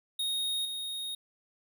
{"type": "tone with level steps", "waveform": "square", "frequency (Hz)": 3729, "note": "A#7", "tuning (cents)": 0, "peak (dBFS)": [-30, -35], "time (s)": [0.19, 1.15], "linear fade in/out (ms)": 5, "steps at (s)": 0.65, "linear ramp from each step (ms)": 2, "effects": []}